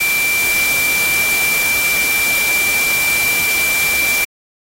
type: tone in noise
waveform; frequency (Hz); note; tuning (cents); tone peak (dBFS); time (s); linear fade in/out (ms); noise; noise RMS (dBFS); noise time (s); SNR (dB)
sine; 2349; D7; 0; -14; 0-4.25; 10; white; -20; 0-4.25; +3
effects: AAC 48 kbps